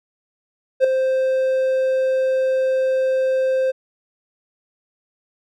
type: tone with ADSR envelope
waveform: triangle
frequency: 523.3 Hz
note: C5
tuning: in tune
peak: -6 dBFS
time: 0.8-3.72 s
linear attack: 43 ms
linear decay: 4 ms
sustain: -8 dB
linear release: 20 ms
effects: none